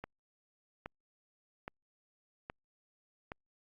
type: click train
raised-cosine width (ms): 0.5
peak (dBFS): -26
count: 5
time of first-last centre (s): 0.04-3.319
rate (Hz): 1.22
effects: Opus 48 kbps